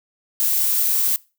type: noise with high-pass filter sweep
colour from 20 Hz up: violet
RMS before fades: -19 dBFS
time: 0.4-1.16 s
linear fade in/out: 0 ms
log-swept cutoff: 570 to 950 Hz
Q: 2
effects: noise-tail reverb RT60 0.3 s tail -22 dB re dry